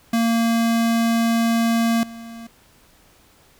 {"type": "tone with level steps", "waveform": "square", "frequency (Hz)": 230, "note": "A#3", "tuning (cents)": -23, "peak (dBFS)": [-17, -35], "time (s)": [0.13, 2.47], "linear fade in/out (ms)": 5, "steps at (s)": 2.03, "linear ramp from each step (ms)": 2, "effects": ["pink hiss -54 dBFS RMS until 3.59 s"]}